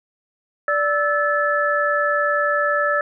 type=tone cluster; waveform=sine; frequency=584 / 1314 / 1735 Hz; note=D5 / E6 / A6; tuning=-10 / -6 / -25 cents; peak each=-21 dBFS; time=0.68-3.01 s; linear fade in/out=2 ms; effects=none